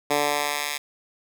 10% pulse tone with high-pass filter sweep, 146 Hz, D3, 10 cents flat, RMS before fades -25 dBFS, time 0.1-0.78 s, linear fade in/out 10 ms, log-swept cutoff 370 to 2100 Hz, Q 0.71, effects none

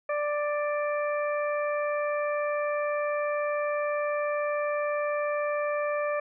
harmonic tone, 589 Hz, D5, 5 cents sharp, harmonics 1 / 2 / 3 / 4, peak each -27 / -33 / -37 / -39 dBFS, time 0.09-6.2 s, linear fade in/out 5 ms, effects none

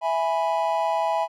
triangle chord, E major, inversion none, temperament equal, 659.3 / 830.6 / 987.8 Hz, E5 / G#5 / B5, 0 / 0 / 0 cents, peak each -23 / -23 / -25 dBFS, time 0.01-1.28 s, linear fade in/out 50 ms, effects none

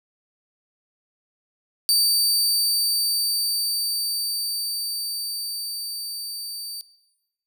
sawtooth tone with level ramp, 4621 Hz, D8, 29 cents flat, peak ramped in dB -13 to -28 dBFS, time 1.89-6.81 s, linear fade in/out 0 ms, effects noise-tail reverb RT60 1.0 s tail -19 dB re dry

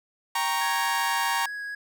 sawtooth chord, G diminished, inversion none, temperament equal, 784 / 932.3 / 1108.7 Hz, G5 / Bb5 / Db6, 0 / 0 / 0 cents, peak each -28 / -22 / -27 dBFS, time 0.35-1.46 s, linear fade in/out 5 ms
triangle tone with vibrato, 1661.2 Hz, G#6, in tune, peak -30 dBFS, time 0.61-1.75 s, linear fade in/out 5 ms, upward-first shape triangle, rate 4.6 Hz, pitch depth 9 cents each way
effects none

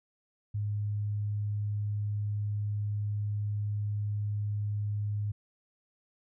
sine tone, 103.83 Hz, G#2, in tune, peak -29 dBFS, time 0.54-5.32 s, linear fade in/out 10 ms, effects none

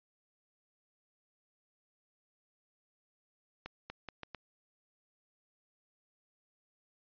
accelerating click train, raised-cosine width 0.3 ms, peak -26 dBFS, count 5, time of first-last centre 3.66-4.347 s, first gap 240 ms, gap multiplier 0.78, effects resampled to 11025 Hz

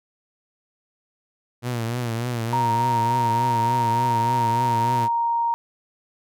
sawtooth tone with vibrato, 118.6 Hz, A#2, 30 cents sharp, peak -20 dBFS, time 1.62-5.09 s, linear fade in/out 50 ms, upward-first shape triangle, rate 3.4 Hz, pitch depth 96 cents each way
sine tone, 933 Hz, A#5, 1 cent sharp, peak -19 dBFS, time 2.53-5.54 s, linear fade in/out 0 ms
effects none

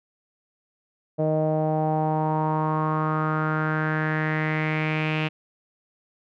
sawtooth tone with low-pass filter sweep, 155.56 Hz, D#3, in tune, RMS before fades -24 dBFS, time 1.18-5.29 s, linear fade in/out 20 ms, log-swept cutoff 590 to 2700 Hz, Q 5, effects none

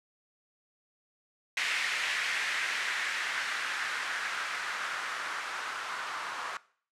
violet noise with low-pass filter sweep, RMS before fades -34 dBFS, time 1.57-6.57 s, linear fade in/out 2 ms, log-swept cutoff 2100 to 1200 Hz, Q 2.3, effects noise-tail reverb RT60 0.5 s tail -20 dB re dry + low-pass 10000 Hz 12 dB/octave

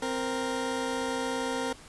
20% pulse tone pair together, 261.6 / 466.1 Hz, C4 / A#4, 0 / 0 cents, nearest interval minor seventh, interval 1000 cents, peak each -27 dBFS, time 0.02-1.73 s, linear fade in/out 5 ms, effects pink hiss -50 dBFS RMS until 1.88 s + resampled to 24000 Hz

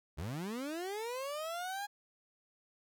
30% pulse linear sweep, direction up, 65.41 to 828 Hz, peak -35 dBFS, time 0.17-1.87 s, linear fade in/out 20 ms, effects none

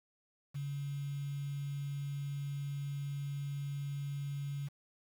sine tone with quantisation, 141.3 Hz, C#3, 34 cents sharp, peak -36 dBFS, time 0.54-4.69 s, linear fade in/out 20 ms, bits 9, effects none

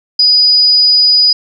sine tone, 4940 Hz, D#8, 13 cents flat, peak -5 dBFS, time 0.19-1.33 s, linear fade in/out 5 ms, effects none

